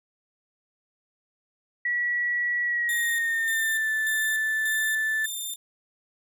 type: tone with pitch glide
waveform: sine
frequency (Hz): 1935 to 1754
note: B6 to A6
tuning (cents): -36 to -6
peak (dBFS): -23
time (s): 1.85-5.26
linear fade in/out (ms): 5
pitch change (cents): -170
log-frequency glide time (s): 2.64-3.9
type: tone with tremolo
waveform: 10% pulse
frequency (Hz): 3592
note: A7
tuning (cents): +35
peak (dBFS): -23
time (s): 2.89-5.56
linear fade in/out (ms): 2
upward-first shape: square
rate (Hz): 1.7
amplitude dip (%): 65
effects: none